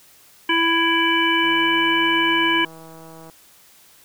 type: harmonic tone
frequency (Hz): 331.4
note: E4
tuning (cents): +9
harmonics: 1 / 3 / 5 / 7 / 9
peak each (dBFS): -22 / -22 / -22 / -22 / -22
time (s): 0.49-2.65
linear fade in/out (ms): 5
type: click train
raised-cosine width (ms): 1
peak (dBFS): -29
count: 302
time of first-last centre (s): 1.44-3.298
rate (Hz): 162
effects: white hiss -51 dBFS RMS until 4.04 s